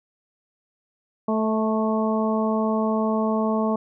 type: harmonic tone with a mistuned harmonic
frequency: 219.4 Hz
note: A3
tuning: 5 cents flat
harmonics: 1 / 2 / 3 / 4 / 5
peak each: -22 / -27 / -27 / -31 / -30 dBFS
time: 1.28-3.76 s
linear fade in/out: 5 ms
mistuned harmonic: 3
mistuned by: -17 cents
effects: none